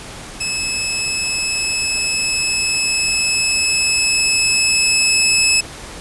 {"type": "tone with level ramp", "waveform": "15% pulse", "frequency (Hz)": 2598, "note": "E7", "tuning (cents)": -26, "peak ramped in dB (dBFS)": [-12, -4], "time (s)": [0.4, 5.61], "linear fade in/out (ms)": 10, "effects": ["pink hiss -33 dBFS RMS until 6 s", "resampled to 24000 Hz"]}